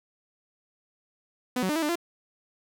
sawtooth tone with pitch steps, 250.3 / 186.8 / 300.8 / 326.9 / 298.2 / 342.8 Hz, B3 / F#3 / D4 / E4 / D4 / F4, +23 / +17 / +42 / -14 / +27 / -32 cents, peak -21 dBFS, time 1.56-1.956 s, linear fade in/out 5 ms, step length 66 ms, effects none

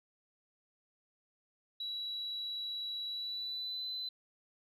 sine tone with pitch glide, 3912 to 4024 Hz, B7 to B7, -17 to +32 cents, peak -36 dBFS, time 1.8-4.09 s, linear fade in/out 5 ms, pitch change +49 cents, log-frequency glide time 3.07-3.88 s, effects tanh soft clip ceiling -32 dBFS

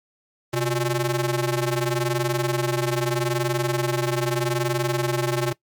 sawtooth ring-modulated tone, 240.8 Hz, B3, 44 cents flat, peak -14 dBFS, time 0.53-5.53 s, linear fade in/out 10 ms, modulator 110 Hz, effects noise-tail reverb RT60 0.1 s tail -20 dB re dry + MP3 96 kbps

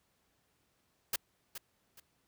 white noise with echo, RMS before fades -32 dBFS, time 1.13-1.16 s, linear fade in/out 5 ms, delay 420 ms, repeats 2, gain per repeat -11 dB, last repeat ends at 2 s, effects pink hiss -75 dBFS RMS until 2.27 s + high-pass 60 Hz 12 dB/octave

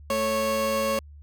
30% pulse tone pair together, 218.9 / 551 Hz, A3 / C#5, -9 / -11 cents, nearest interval octave + major third, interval 1598 cents, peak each -28 / -21 dBFS, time 0.1-0.99 s, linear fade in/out 2 ms, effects added 73 Hz sine -43 dBFS peak until 1.22 s

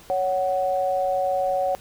sine tone pair together, 557.4 / 744 Hz, C#5 / F#5, +9 / +9 cents, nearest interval perfect fourth, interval 500 cents, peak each -23 dBFS, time 0.1-1.75 s, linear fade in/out 0 ms, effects pink hiss -48 dBFS RMS until 1.8 s

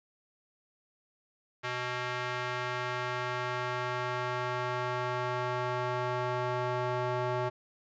square tone with band-pass filter sweep, 124.4 Hz, B2, 13 cents sharp, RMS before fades -33 dBFS, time 1.63-7.5 s, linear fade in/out 20 ms, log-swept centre 1800 to 780 Hz, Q 1, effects resampled to 16000 Hz

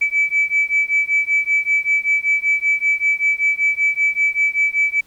sine beating tone pair, 2300 / 2305.2 Hz, D7 / D7, -37 / -33 cents, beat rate 5.2 Hz, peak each -17 / -17 dBFS, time 0.01-5.01 s, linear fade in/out 10 ms, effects tanh soft clip ceiling -8 dBFS + pink hiss -54 dBFS RMS until 5.06 s

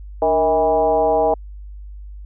sine tone with frequency modulation, 639 Hz, D#5, 46 cents sharp, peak -13 dBFS, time 0.22-1.34 s, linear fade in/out 2 ms, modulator 172 Hz, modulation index 1.3, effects added 50 Hz sine -32 dBFS peak until 2.25 s

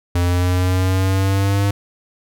square exponential sweep, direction up, 87.31 to 100.9 Hz, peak -15 dBFS, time 0.15-1.71 s, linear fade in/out 5 ms, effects none

